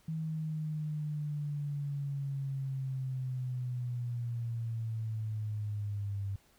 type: linear sweep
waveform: sine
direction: down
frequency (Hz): 160.3 to 98.2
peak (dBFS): -33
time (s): 0.08-6.36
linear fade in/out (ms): 5
effects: pink hiss -66 dBFS RMS until 6.58 s